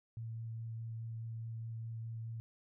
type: tone with vibrato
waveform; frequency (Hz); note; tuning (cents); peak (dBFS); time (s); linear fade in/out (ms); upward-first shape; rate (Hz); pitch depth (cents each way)
sine; 113.6; A#2; -44; -40; 0.17-2.4; 0; sine; 4.8; 10
effects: none